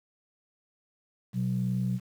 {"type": "tone pair together", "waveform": "sine", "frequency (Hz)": [125.2, 186.99], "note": ["B2", "F#3"], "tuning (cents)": [24, 19], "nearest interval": "perfect fifth", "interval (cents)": 695, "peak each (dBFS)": -28, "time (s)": [1.33, 2], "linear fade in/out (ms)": 50, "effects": ["tanh soft clip ceiling -19 dBFS", "9-bit"]}